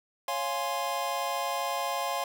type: chord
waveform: square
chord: Db major seventh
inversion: none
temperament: equal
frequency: 554.4 / 698.5 / 830.6 / 1046.5 Hz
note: Db5 / F5 / Ab5 / C6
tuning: 0 / 0 / 0 / 0 cents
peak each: -37 / -35 / -36 / -34 dBFS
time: 0.28-2.24 s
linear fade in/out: 2 ms
effects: none